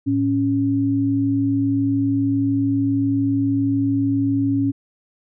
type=tone pair together; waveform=sine; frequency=110.01 / 277.2 Hz; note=A2 / C#4; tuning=0 / 0 cents; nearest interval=octave + major third; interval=1600 cents; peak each=-23 / -17 dBFS; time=0.06-4.72 s; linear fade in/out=20 ms; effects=none